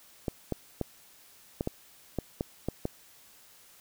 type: clicks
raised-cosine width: 2 ms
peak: -16 dBFS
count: 9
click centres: 0.282 / 0.523 / 0.813 / 1.609 / 1.674 / 2.187 / 2.409 / 2.686 / 2.854 s
effects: white hiss -57 dBFS RMS until 3.8 s